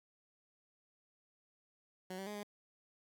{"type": "tone with pitch steps", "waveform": "15% pulse", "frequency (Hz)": [185.4, 193, 208.4, 205.8], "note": ["F#3", "G3", "G#3", "G#3"], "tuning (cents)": [4, -27, 6, -16], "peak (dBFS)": -36, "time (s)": [2.1, 2.432], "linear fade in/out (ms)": 5, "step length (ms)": 83, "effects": []}